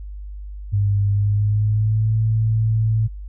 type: tone with pitch glide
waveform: sine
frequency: 100.9 to 110.67 Hz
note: G#2 to A2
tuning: -49 to +11 cents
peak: -15 dBFS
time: 0.72-3.08 s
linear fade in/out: 20 ms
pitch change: +160 cents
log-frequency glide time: 1.1-2.17 s
effects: added 50 Hz sine -30 dBFS peak until 3.28 s